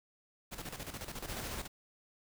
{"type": "noise with tremolo", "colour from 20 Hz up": "pink", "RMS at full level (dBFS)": -42, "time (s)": [0.51, 1.68], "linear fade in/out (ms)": 20, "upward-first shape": "square", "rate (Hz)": 14, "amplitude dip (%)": 65}
{"type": "noise", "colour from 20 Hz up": "pink", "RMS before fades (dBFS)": -43, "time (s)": [1.27, 1.62], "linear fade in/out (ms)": 20}
{"effects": []}